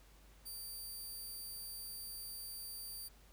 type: tone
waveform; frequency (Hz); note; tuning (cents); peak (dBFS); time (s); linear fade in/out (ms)
5% pulse; 4650; D8; -18; -38; 0.45-3.09; 20
effects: added 50 Hz sine -61 dBFS peak until 3.32 s + pink hiss -66 dBFS RMS until 3.32 s